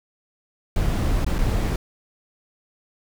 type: noise with dropouts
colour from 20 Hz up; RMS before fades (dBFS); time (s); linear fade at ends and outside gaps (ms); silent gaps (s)
brown; -21; 0.76-1.76; 2; 1.246-1.264 / 1.383-1.388
effects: none